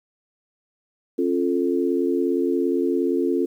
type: chord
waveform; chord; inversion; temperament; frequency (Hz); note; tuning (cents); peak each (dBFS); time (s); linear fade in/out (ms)
sine; Db augmented; none; equal with one note detuned; 271.9 / 349.2 / 440; Db4 / F4 / A4; -33 / 0 / 0; -23 / -22 / -25; 1.18-3.46; 10
effects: 9-bit